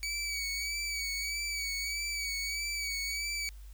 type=tone with vibrato; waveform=20% pulse; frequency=2273 Hz; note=C#7; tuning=43 cents sharp; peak=-28 dBFS; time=0.03-3.49 s; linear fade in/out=0 ms; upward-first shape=sine; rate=1.6 Hz; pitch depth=40 cents each way; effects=added 50 Hz sine -45 dBFS peak until 3.73 s + white hiss -63 dBFS RMS until 3.73 s